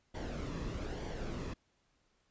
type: noise with flanger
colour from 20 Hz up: brown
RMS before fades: -40 dBFS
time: 0.14-1.54 s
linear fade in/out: 10 ms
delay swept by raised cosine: 0.76 to 1.36 ms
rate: 1.1 Hz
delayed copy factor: -0.5
effects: pink hiss -75 dBFS RMS until 2.3 s + resampled to 16000 Hz